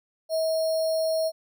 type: tone with sample-and-hold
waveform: sine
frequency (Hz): 642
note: E5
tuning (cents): -46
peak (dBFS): -22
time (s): 0.29-1.32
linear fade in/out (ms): 50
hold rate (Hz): 4900
effects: none